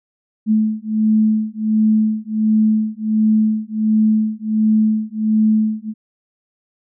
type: beating tone pair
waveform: sine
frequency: 216.1 / 217.5 Hz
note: A3 / A3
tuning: -31 / -20 cents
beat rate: 1.4 Hz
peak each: -16 / -16 dBFS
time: 0.46-5.94 s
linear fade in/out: 50 ms
effects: none